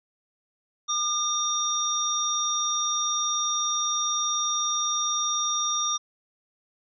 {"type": "tone cluster", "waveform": "sine", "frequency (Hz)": [1211, 3648, 5730], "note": ["D#6", "A#7", "F8"], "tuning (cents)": [-47, -38, 44], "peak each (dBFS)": [-28, -29, -27], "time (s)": [0.88, 5.98], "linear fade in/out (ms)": 20, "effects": []}